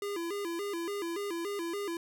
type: tone with vibrato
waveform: square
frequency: 370 Hz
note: F#4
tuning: in tune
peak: -34 dBFS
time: 0.02-1.97 s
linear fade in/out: 2 ms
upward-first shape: square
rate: 3.5 Hz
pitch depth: 160 cents each way
effects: none